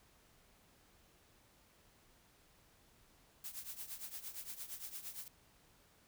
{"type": "noise with tremolo", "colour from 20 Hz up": "blue", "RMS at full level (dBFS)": -44, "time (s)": [3.44, 5.28], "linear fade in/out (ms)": 2, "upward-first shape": "triangle", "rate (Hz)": 8.7, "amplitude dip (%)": 85, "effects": ["pink hiss -68 dBFS RMS until 6.07 s"]}